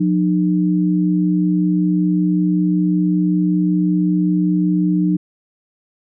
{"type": "tone pair together", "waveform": "sine", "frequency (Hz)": [178.92, 304.2], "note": ["F3", "D#4"], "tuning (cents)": [42, -39], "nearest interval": "major sixth", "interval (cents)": 919, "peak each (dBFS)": [-15, -17], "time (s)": [0, 5.17], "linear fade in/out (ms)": 10, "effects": []}